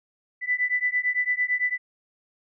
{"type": "beating tone pair", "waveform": "sine", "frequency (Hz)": [1984, 1992.9], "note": ["B6", "B6"], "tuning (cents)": [7, 15], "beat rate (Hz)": 8.9, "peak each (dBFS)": -25, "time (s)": [0.41, 1.78], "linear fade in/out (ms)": 50, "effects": []}